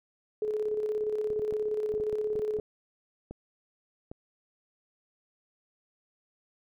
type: tone with tremolo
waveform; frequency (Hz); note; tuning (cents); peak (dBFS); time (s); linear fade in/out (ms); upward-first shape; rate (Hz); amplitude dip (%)
sine; 426.6; G#4; +46; -26; 0.42-2.6; 2; square; 17; 40
type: clicks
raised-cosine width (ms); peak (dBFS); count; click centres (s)
2; -27; 11; 1.303 / 1.395 / 1.525 / 1.94 / 2 / 2.129 / 2.355 / 2.395 / 2.588 / 3.31 / 4.115
effects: none